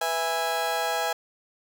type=chord; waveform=30% pulse; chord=E major; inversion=second; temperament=just; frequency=494.4 / 659.3 / 824.1 Hz; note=B4 / E5 / G#5; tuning=+2 / 0 / -14 cents; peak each=-30 / -27 / -25 dBFS; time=0.01-1.13 s; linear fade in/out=5 ms; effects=none